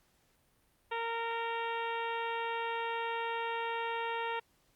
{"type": "harmonic tone", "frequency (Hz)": 461.2, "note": "A#4", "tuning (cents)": -19, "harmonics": [1, 2, 3, 4, 5, 6, 7, 8], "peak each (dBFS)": [-39, -36, -43, -43, -46, -45, -50, -53], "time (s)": [0.91, 4.4], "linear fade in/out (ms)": 10, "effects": ["pink hiss -71 dBFS RMS until 4.75 s", "Opus 48 kbps"]}